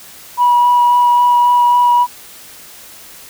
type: tone with vibrato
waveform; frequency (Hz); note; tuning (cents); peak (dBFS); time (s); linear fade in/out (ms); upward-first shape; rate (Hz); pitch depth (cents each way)
sine; 971; B5; -30; -6; 0.37-2.07; 50; sine; 3.7; 10
effects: tanh soft clip ceiling -4 dBFS + white hiss -37 dBFS RMS until 3.29 s